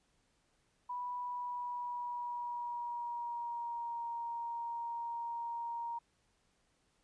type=tone with pitch glide; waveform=sine; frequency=983 to 936.4 Hz; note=B5 to A#5; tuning=-8 to +8 cents; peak=-37 dBFS; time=0.89-5.99 s; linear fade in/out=10 ms; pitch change=-84 cents; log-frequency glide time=1.16-4.06 s; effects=pink hiss -75 dBFS RMS until 7.03 s + resampled to 22050 Hz